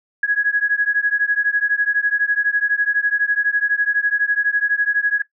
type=beating tone pair; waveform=sine; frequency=1661.2 / 1673.2 Hz; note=G#6 / G#6; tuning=0 / +12 cents; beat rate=12 Hz; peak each=-18 dBFS; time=0.23-5.22 s; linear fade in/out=5 ms; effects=noise-tail reverb RT60 0.1 s tail -17 dB re dry